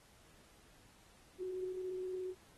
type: tone with vibrato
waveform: sine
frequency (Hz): 370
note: F#4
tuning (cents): 0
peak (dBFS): -38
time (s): 1.38-2.35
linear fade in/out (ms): 50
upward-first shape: triangle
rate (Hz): 17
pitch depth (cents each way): 18
effects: pink hiss -65 dBFS RMS until 2.57 s + AAC 32 kbps